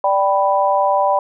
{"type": "chord", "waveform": "sine", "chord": "G major", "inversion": "second", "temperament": "equal with one note detuned", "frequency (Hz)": [587.3, 781.3, 987.8], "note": ["D5", "G5", "B5"], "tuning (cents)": [0, -6, 0], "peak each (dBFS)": -17, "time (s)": [0.04, 1.19], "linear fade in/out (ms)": 2, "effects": []}